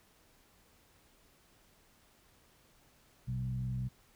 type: tone with frequency modulation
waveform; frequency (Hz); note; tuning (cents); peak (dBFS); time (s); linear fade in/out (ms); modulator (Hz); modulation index
sine; 124.3; B2; +12; -33; 3.27-3.89; 20; 65.3; 0.65
effects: pink hiss -66 dBFS RMS until 4.15 s